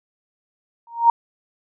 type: tone with exponential growth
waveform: sine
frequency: 932.3 Hz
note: A#5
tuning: in tune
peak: -6 dBFS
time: 0.87-1.1 s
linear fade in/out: 2 ms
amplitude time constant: 49 ms
effects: none